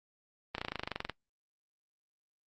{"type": "slowing click train", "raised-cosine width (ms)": 0.3, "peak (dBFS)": -18, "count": 15, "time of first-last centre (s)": [0.55, 1.097], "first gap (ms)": 32, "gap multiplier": 1.03, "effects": ["noise-tail reverb RT60 0.1 s tail -21 dB re dry", "Opus 24 kbps"]}